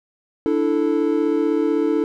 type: chord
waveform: triangle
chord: D suspended second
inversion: none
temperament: equal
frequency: 293.7 / 329.6 / 440 Hz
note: D4 / E4 / A4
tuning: 0 / 0 / 0 cents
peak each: -19 dBFS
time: 0.46-2.04 s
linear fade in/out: 0 ms
effects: none